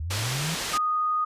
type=linear sweep; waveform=sine; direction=up; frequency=73.42 to 169.7 Hz; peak=-28 dBFS; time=0-0.55 s; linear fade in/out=5 ms
type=low-pass noise; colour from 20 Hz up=white; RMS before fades=-31 dBFS; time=0.1-0.78 s; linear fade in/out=10 ms; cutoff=6100 Hz; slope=12 dB/octave
type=tone; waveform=sine; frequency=1239 Hz; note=D#6; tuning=8 cents flat; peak=-22 dBFS; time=0.73-1.25 s; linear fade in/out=10 ms
effects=resampled to 32000 Hz